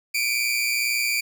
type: tone pair together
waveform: sawtooth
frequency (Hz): 2294 / 2416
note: D7 / D7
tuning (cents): -41 / +48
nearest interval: minor second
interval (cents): 89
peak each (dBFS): -21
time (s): 0.14-1.21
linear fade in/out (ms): 10
effects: none